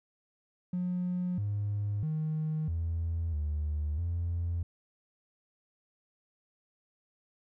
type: tone with pitch steps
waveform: triangle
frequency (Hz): 179.7 / 102.7 / 155.8 / 83.1 / 75.1 / 85.6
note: F3 / G#2 / D#3 / E2 / D2 / F2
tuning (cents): +50 / -19 / +3 / +15 / +39 / -34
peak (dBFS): -26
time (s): 0.73-4.63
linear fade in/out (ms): 5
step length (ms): 650
effects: tanh soft clip ceiling -26 dBFS